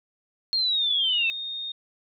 sine linear sweep, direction down, 4277 to 2600 Hz, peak -21 dBFS, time 0.53-1.3 s, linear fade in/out 0 ms
sine tone with pitch glide, 3497 to 3688 Hz, A7 to A#7, -11 to -19 cents, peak -30 dBFS, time 0.89-1.72 s, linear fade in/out 5 ms, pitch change +92 cents, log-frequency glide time 1.01-1.18 s
effects none

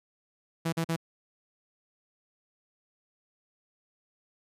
sawtooth tone bursts, 164.81 Hz, E3, in tune, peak -23 dBFS, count 3, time 0.65-0.964 s, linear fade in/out 10 ms, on 76 ms, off 43 ms, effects resampled to 32000 Hz

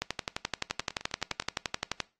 two click trains, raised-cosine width 0.2 ms, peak -24 / -12 dBFS, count 8 / 24, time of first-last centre 0.7-1.423 / 0.02-2.003 s, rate 9.68 / 11.6 Hz, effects noise-tail reverb RT60 0.3 s tail -21 dB re dry + AAC 32 kbps

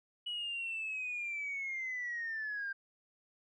sine linear sweep, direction down, 2936 to 1576 Hz, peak -35 dBFS, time 0.26-2.73 s, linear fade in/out 10 ms, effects tanh soft clip ceiling -32 dBFS

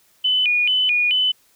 sine tone with vibrato, 2717 Hz, F7, 48 cents flat, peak -15 dBFS, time 0.24-1.32 s, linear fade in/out 10 ms, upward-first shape square, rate 2.3 Hz, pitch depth 180 cents each way, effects white hiss -58 dBFS RMS until 1.55 s

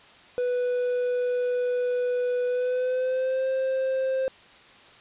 triangle tone with pitch glide, 493.9 to 526.3 Hz, B4 to C5, 0 to +10 cents, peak -21 dBFS, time 0.38-4.28 s, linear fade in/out 0 ms, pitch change +110 cents, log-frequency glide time 2.47-3.47 s, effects white hiss -51 dBFS RMS until 5 s + resampled to 8000 Hz

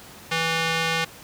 square tone with band-pass filter, 163.9 Hz, E3, 10 cents flat, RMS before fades -24 dBFS, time 0.31-1.05 s, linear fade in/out 10 ms, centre 2600 Hz, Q 0.91, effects pink hiss -44 dBFS RMS until 1.23 s + high-pass 80 Hz 12 dB/octave

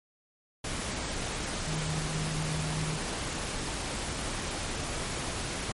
sine tone in noise, 155.56 Hz, D#3, in tune, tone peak -32 dBFS, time 1.67-2.98 s, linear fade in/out 5 ms, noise pink, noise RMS -34 dBFS, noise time 0.64-5.72 s, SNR -1 dB, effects MP3 48 kbps

